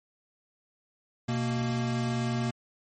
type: tone pair together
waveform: square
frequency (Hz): 124.47 / 233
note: B2 / A#3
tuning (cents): +14 / -1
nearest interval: major seventh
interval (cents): 1085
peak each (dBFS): -30 / -31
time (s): 1.28-2.51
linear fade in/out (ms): 10
effects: MP3 32 kbps